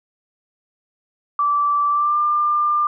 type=tone with pitch glide; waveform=sine; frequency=1163 to 1195.7 Hz; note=D6 to D6; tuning=-17 to +31 cents; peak=-15 dBFS; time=1.39-2.87 s; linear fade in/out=2 ms; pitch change=+48 cents; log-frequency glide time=1.89-2.19 s; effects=none